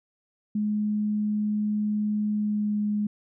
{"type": "tone with pitch glide", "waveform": "sine", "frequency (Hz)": [210.4, 208.7], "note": ["G#3", "G#3"], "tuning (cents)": [23, 9], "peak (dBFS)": -23, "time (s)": [0.55, 3.07], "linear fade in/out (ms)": 5, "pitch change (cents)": -14, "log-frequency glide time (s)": [2.31, 2.8], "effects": []}